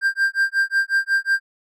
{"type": "tone with tremolo", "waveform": "triangle", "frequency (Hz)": 1587, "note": "G6", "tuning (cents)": 21, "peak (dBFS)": -12, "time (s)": [0.01, 1.4], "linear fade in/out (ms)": 50, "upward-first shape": "sine", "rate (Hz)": 5.5, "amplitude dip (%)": 100, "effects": []}